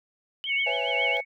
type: tone with vibrato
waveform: sine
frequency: 2959 Hz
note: F#7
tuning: 1 cent flat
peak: -30 dBFS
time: 0.44-1.17 s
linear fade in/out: 0 ms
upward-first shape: triangle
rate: 7.2 Hz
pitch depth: 170 cents each way
type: tone with tremolo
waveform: sine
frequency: 2217 Hz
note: C#7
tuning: in tune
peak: -23 dBFS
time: 0.46-1.25 s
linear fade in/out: 50 ms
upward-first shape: sine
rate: 2.1 Hz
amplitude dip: 70%
type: chord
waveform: triangle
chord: C# minor seventh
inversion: third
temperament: just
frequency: 498.9 / 554.4 / 665.2 / 831.5 Hz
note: B4 / C#5 / E5 / G#5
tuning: +17 / 0 / +16 / +2 cents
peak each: -31 dBFS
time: 0.66-1.21 s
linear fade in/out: 10 ms
effects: none